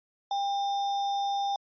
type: tone with sample-and-hold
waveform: sine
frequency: 799 Hz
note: G5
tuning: 33 cents sharp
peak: -26 dBFS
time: 0.31-1.56 s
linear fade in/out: 2 ms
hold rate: 4410 Hz
effects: resampled to 11025 Hz